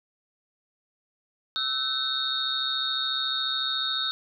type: tone cluster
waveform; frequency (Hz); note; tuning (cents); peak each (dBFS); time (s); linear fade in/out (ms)
sine; 1312 / 1524 / 3686 / 3820 / 4337; E6 / G6 / A#7 / A#7 / C#8; -9 / -49 / -20 / +42 / -39; -35 / -36 / -28 / -33 / -33; 1.56-4.11; 0
effects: none